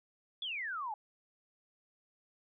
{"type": "exponential sweep", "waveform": "sine", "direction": "down", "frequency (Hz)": [3520, 812], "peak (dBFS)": -36, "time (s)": [0.42, 0.94], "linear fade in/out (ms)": 2, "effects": []}